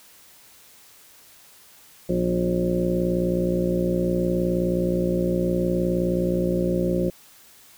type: harmonic tone with a mistuned harmonic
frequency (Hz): 59.3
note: A#1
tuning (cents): +30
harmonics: 1 / 2 / 3 / 4 / 5 / 6 / 7 / 9 / 10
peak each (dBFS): -33 / -35 / -24 / -33 / -33 / -25 / -36 / -27 / -36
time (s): 2.09-7.1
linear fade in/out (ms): 5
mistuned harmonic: 4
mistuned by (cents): +46
effects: white hiss -51 dBFS RMS until 7.77 s